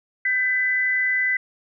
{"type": "tone pair together", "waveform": "sine", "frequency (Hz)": [1568, 2002], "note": ["G6", "B6"], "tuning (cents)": [0, 23], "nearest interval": "major third", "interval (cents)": 423, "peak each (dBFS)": [-27, -19], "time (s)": [0.25, 1.37], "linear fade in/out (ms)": 5, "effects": []}